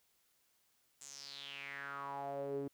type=tone with band-pass filter sweep; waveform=sawtooth; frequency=140 Hz; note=C#3; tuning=18 cents sharp; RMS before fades=-44 dBFS; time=1.01-2.68 s; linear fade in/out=5 ms; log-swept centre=7600 to 330 Hz; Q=5.7; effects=white hiss -75 dBFS RMS until 2.73 s